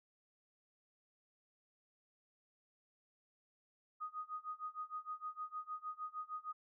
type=tone with tremolo; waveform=sine; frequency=1244.5 Hz; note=D#6; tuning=in tune; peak=-39 dBFS; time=4-6.53 s; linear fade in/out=20 ms; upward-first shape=sine; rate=6.5 Hz; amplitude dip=95%; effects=none